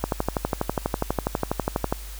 click train, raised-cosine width 1 ms, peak -8 dBFS, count 24, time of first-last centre 0.04-1.925 s, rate 12.2 Hz, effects added 50 Hz sine -35 dBFS peak until 2.19 s + white hiss -43 dBFS RMS until 2.19 s

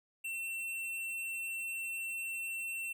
sine tone with tanh clipping, 2702 Hz, E7, 42 cents sharp, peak -38 dBFS, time 0.24-2.93 s, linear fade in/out 10 ms, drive 15 dB, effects none

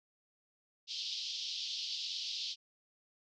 white band-pass noise, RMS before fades -40 dBFS, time 0.87-2.56 s, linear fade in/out 50 ms, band 3000 to 5200 Hz, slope 48 dB/octave, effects none

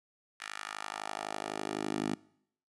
10% pulse tone with high-pass filter sweep, 51.91 Hz, G#1, in tune, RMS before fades -38 dBFS, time 0.4-2.15 s, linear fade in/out 5 ms, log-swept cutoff 1700 to 240 Hz, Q 1.6, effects noise-tail reverb RT60 0.7 s tail -23 dB re dry + resampled to 24000 Hz

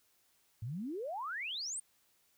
sine exponential sweep, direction up, 103.3 to 9190 Hz, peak -37 dBFS, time 0.62-1.8 s, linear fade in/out 5 ms, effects white hiss -72 dBFS RMS until 2.37 s

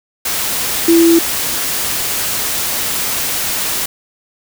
sine tone in noise, 334.5 Hz, E4, 25 cents sharp, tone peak -6 dBFS, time 0.88-1.19 s, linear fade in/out 5 ms, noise white, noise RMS -18 dBFS, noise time 0.25-3.86 s, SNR +9 dB, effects none

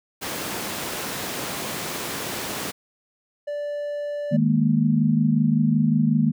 pink high-pass noise, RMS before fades -30 dBFS, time 0.21-2.72 s, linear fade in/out 20 ms, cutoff 170 Hz, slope 12 dB/octave
triangle tone, 584 Hz, D5, 10 cents flat, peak -24 dBFS, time 3.47-4.37 s, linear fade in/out 10 ms
sine chord, D# suspended fourth, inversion none, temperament equal, 155.56 / 207.7 / 233.1 Hz, D#3 / G#3 / A#3, 0 / 0 / 0 cents, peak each -21 / -22 / -20 dBFS, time 4.31-6.32 s, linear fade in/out 20 ms
effects none

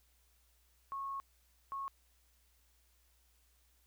sine tone bursts at uneven times, 1096 Hz, C#6, 20 cents flat, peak -38 dBFS, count 2, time 0.92-1.2 / 1.72-1.88 s, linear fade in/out 0 ms, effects added 60 Hz sine -70 dBFS peak until 3.86 s + white hiss -73 dBFS RMS until 3.86 s

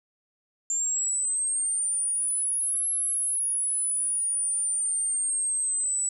sine exponential two-way sweep, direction up then down, 7260 to 11080 to 7870 Hz, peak -24 dBFS, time 0.7-6.09 s, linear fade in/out 2 ms, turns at 2.88 s, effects 11-bit

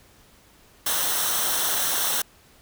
white noise with comb filter, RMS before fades -24 dBFS, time 0.86-2.22 s, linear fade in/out 5 ms, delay 0.42 ms, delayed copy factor -0.6, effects pink hiss -55 dBFS RMS until 2.61 s

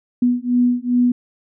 sine beating tone pair, 244.1 / 246.6 Hz, B3 / B3, -20 / -2 cents, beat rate 2.5 Hz, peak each -17 dBFS, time 0.22-1.12 s, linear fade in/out 5 ms, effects none

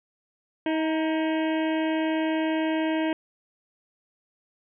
harmonic tone with a mistuned harmonic, 317.7 Hz, D#4, 36 cents sharp, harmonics 1 / 2 / 3 / 5 / 6 / 7 / 8 / 9 / 10, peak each -24 / -30 / -34 / -38 / -40 / -41 / -42 / -43 / -44 dBFS, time 0.66-3.13 s, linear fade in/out 2 ms, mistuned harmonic 3, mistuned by -36 cents, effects none

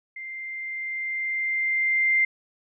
sine tone with level ramp, 2093 Hz, C7, in tune, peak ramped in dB -34 to -17 dBFS, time 0.16-2.25 s, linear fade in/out 5 ms, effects none

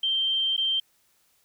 sine tone with dropouts, 3142 Hz, G7, 3 cents sharp, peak -22 dBFS, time 0.03-0.8 s, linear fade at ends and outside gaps 5 ms, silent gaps 0.566-0.577 s, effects white hiss -66 dBFS RMS until 1.44 s

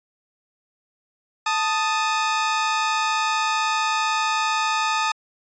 sawtooth tone pair together, 880 / 1244.5 Hz, A5 / D#6, 0 / 0 cents, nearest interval tritone, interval 600 cents, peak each -19 dBFS, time 1.46-5.12 s, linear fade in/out 5 ms, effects resampled to 16000 Hz

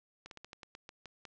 slowing click train, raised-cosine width 0.2 ms, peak -30 dBFS, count 10, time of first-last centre 0.26-1.252 s, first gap 52 ms, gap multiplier 1.18, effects low-pass 7000 Hz 12 dB/octave

